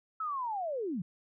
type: linear sweep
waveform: sine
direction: down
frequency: 1318.5 to 155.56 Hz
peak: -32 dBFS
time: 0.2-1.02 s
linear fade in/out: 5 ms
effects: none